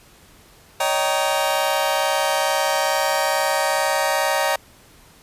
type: chord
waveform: sawtooth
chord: Eb dominant seventh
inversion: third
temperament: just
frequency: 560 / 622.3 / 777.8 / 933.4 Hz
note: Db5 / Eb5 / G5 / Bb5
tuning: +18 / 0 / -14 / +2 cents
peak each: -20 dBFS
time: 0.8-4.56 s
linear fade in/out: 5 ms
effects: pink hiss -50 dBFS RMS until 5.22 s + resampled to 32000 Hz